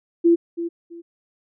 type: tone with echo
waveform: sine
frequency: 339 Hz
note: E4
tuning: 49 cents sharp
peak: -11 dBFS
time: 0.24-0.36 s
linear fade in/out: 20 ms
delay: 330 ms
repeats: 2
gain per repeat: -12 dB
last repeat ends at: 1.02 s
effects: none